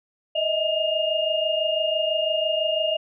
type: tone cluster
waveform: sine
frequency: 619 / 645 / 2832 Hz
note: D#5 / E5 / F7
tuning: -9 / -38 / +23 cents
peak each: -25 dBFS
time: 0.35-2.97 s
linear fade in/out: 10 ms
effects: none